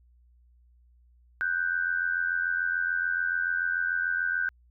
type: tone pair together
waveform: sine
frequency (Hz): 1481.1 / 1568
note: F#6 / G6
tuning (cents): +1 / 0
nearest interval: minor second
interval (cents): 99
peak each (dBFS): -28 / -28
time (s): 1.41-4.49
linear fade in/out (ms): 0
effects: added 60 Hz sine -57 dBFS peak until 4.7 s